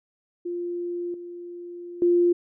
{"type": "tone with level steps", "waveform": "sine", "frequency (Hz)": 349.2, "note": "F4", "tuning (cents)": 0, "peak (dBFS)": [-27, -35, -16], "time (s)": [0.45, 2.33], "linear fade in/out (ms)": 10, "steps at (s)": [1.14, 2.02], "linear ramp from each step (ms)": 2, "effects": []}